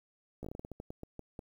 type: slowing click train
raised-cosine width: 2 ms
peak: -29 dBFS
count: 14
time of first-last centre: 0.43-1.392 s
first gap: 15 ms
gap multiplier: 1.24
effects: 10-bit